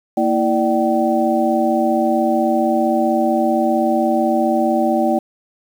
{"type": "tone cluster", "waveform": "sine", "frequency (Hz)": [232.3, 327.9, 591, 766], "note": ["A#3", "E4", "D5", "G5"], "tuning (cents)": [-6, -9, 11, -40], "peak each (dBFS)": -19, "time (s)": [0.17, 5.19], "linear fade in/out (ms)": 5, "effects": ["7-bit"]}